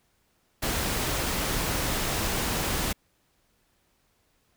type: noise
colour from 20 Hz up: pink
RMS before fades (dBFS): -28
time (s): 0.62-2.93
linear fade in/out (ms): 10
effects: pink hiss -69 dBFS RMS until 4.56 s